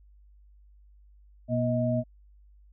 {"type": "tone cluster", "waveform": "sine", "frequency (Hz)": [121.7, 239.2, 629], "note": ["B2", "A#3", "D#5"], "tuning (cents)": [-25, 45, 19], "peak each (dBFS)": -28, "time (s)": [1.48, 2.04], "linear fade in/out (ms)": 50, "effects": ["added 50 Hz sine -53 dBFS peak until 2.72 s"]}